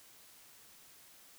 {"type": "silence", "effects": ["white hiss -59 dBFS RMS until 1.38 s"]}